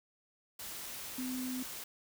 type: tone in noise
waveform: sine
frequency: 255.3 Hz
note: C4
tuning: 42 cents flat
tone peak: -36 dBFS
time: 1.18-1.63 s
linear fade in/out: 5 ms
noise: white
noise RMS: -44 dBFS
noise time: 0.59-1.84 s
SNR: +5 dB
effects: none